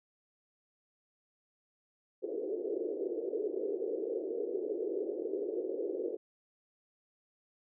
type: band-pass noise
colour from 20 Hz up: pink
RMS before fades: -36 dBFS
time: 2.22-6.17 s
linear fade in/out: 20 ms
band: 360 to 470 Hz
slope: 48 dB/octave
effects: none